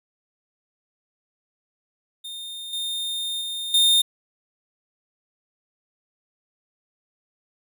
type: tone with level steps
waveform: 45% pulse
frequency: 3644 Hz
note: A#7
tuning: 40 cents flat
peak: -33 / -26 / -28 / -15 dBFS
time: 2.24-4.02 s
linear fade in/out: 10 ms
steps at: 2.73 / 3.41 / 3.74 s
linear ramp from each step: 2 ms
effects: none